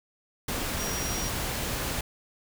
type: tone in noise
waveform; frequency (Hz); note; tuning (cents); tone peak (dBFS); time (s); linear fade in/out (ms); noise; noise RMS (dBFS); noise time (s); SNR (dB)
sine; 5700; F8; +34; -35; 0.79-1.29; 5; pink; -31; 0.48-2.01; -7
effects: none